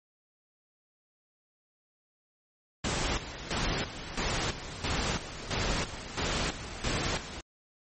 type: noise with tremolo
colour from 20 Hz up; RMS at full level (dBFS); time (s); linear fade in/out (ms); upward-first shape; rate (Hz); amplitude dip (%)
pink; -30; 2.84-7.41; 5; square; 1.5; 70
effects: MP3 32 kbps